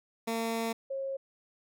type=tone pair in turn; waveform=15% pulse / sine; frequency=227.6 / 541.3 Hz; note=A#3 / C#5; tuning=-41 / -41 cents; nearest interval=octave + minor third; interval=1500 cents; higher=second; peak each=-24 / -32 dBFS; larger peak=first; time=0.27-0.73 / 0.9-1.17 s; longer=first; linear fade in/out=10 ms; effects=none